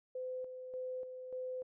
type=tone with tremolo; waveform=sine; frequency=510 Hz; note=C5; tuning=44 cents flat; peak=-38 dBFS; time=0.15-1.63 s; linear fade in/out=5 ms; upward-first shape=square; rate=1.7 Hz; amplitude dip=50%; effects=none